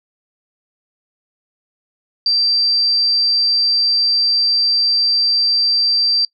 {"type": "tone", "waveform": "sine", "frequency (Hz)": 4694, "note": "D8", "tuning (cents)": -2, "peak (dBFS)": -12, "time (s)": [2.26, 6.25], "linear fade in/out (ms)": 2, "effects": ["noise-tail reverb RT60 0.1 s tail -24 dB re dry"]}